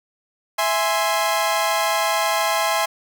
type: chord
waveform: sawtooth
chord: E augmented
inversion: none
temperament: equal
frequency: 659.3 / 830.6 / 1046.5 Hz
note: E5 / G#5 / B#5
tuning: 0 / 0 / 0 cents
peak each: -19 dBFS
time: 0.58-2.86 s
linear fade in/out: 10 ms
effects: none